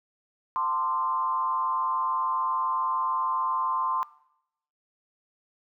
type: tone with frequency modulation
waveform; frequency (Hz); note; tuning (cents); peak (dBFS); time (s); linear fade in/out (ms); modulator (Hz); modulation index
sine; 1042; C6; -7; -24; 0.56-4.03; 0; 147; 0.83
effects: noise-tail reverb RT60 0.8 s tail -21 dB re dry